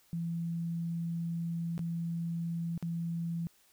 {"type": "tone with dropouts", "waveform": "sine", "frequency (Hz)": 168.1, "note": "E3", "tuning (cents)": 34, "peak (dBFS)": -32, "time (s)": [0.13, 3.47], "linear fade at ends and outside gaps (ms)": 0, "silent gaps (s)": [[1.779, 1.792], [2.777, 2.826]], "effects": ["white hiss -66 dBFS RMS until 3.72 s"]}